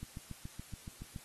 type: click train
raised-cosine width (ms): 5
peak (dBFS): -30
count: 9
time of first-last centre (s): 0.03-1.162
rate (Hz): 7.07
effects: white hiss -56 dBFS RMS until 1.24 s + AAC 32 kbps